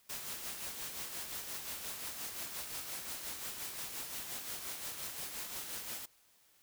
white noise with tremolo, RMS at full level -41 dBFS, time 0.09-6.06 s, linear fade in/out 10 ms, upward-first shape sine, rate 5.7 Hz, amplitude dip 45%, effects white hiss -68 dBFS RMS until 6.62 s

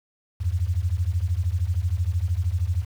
sine beating tone pair, 81.7 / 94.7 Hz, E2 / F#2, -15 / +41 cents, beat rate 13 Hz, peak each -24 / -24 dBFS, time 0.4-2.85 s, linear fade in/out 20 ms, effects 8-bit

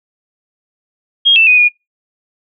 sine tone with pitch steps, 3252 / 2660 / 2491 / 2442 Hz, G#7 / E7 / D#7 / D#7, -37 / +15 / +1 / -33 cents, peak -5 dBFS, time 1.25-1.69 s, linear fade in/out 20 ms, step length 110 ms, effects noise-tail reverb RT60 0.2 s tail -24 dB re dry

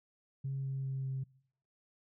sine tone with pitch steps, 135.8 / 134.86 / 133.93 / 133.01 Hz, C#3 / C#3 / C3 / C3, -35 / -47 / +41 / +29 cents, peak -33 dBFS, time 0.44-1.24 s, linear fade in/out 10 ms, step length 200 ms, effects noise-tail reverb RT60 0.7 s tail -25 dB re dry + tanh soft clip ceiling -30 dBFS

